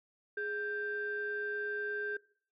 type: tone pair together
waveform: sine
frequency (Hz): 416.6 / 1572.9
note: G#4 / G6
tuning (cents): +5 / +5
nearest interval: octave + major seventh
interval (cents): 2300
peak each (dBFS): -37 / -35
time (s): 0.37-2.17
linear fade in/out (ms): 5
effects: noise-tail reverb RT60 0.5 s tail -22 dB re dry + tanh soft clip ceiling -27 dBFS